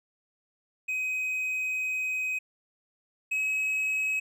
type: tone pair in turn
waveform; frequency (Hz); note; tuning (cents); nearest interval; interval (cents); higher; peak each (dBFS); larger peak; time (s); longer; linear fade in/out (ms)
triangle; 2521 / 2555; D#7 / D#7; +22 / +45; unison; 23; second; -26 / -24; second; 0.88-2.39 / 3.31-4.2; first; 10
effects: none